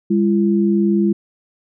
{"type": "tone pair together", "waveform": "sine", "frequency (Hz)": [202.2, 340], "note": ["G#3", "F4"], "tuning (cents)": [-46, -46], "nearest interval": "major sixth", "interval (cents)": 900, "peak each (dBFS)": [-14, -17], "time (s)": [0.1, 1.13], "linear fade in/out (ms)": 10, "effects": []}